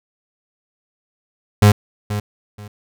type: tone with echo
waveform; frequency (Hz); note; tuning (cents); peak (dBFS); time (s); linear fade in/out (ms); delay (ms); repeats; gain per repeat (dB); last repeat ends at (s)
35% pulse; 103.83; G#2; 0; -5; 1.62-1.72; 5; 480; 2; -13; 2.68
effects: none